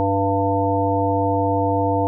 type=harmonic tone with a mistuned harmonic; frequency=98.1 Hz; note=G2; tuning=2 cents sharp; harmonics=1 / 3 / 5 / 7 / 9; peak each=-23 / -23 / -23 / -23 / -23 dBFS; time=0-2.07 s; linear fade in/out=0 ms; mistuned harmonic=9; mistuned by=+25 cents; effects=none